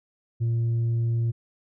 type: tone with tanh clipping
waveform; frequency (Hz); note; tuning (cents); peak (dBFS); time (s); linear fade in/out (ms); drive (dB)
sine; 116; A#2; -8; -22; 0.4-1.32; 20; 2
effects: none